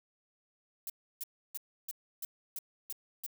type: noise bursts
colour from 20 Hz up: violet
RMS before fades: -39 dBFS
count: 8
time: 0.87-3.264 s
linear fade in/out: 2 ms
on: 28 ms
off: 310 ms
effects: none